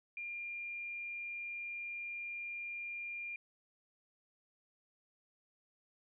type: tone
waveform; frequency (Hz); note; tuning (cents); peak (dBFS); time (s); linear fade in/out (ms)
sine; 2400; D7; +37; -40; 0.17-3.36; 2
effects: none